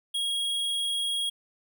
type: tone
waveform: square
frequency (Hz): 3293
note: G#7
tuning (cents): -15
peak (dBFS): -27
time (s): 0.14-1.3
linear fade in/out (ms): 10
effects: none